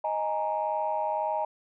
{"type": "chord", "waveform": "sine", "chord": "D# suspended fourth", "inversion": "none", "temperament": "equal", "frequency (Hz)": [622.3, 830.6, 932.3], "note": ["D#5", "G#5", "A#5"], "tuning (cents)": [0, 0, 0], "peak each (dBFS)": -30, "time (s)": [0.04, 1.45], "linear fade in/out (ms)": 5, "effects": ["tanh soft clip ceiling -18 dBFS"]}